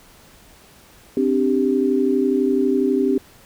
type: chord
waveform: sine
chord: C suspended second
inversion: none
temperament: equal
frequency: 261.6 / 293.7 / 392 Hz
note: C4 / D4 / G4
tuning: 0 / 0 / 0 cents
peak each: -19 / -22 / -19 dBFS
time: 1.17-3.18 s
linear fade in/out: 2 ms
effects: pink hiss -49 dBFS RMS until 3.45 s